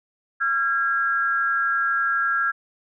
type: tone pair together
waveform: sine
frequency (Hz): 1369 / 1637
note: F6 / G#6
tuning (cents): -35 / -25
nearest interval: minor third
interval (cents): 310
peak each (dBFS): -22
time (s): 0.4-2.52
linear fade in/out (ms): 20
effects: none